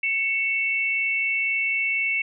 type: tone pair together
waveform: sine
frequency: 2219 / 2675 Hz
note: C#7 / E7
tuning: +1 / +25 cents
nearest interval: minor third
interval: 324 cents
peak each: -23 / -25 dBFS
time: 0.03-2.22 s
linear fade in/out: 5 ms
effects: none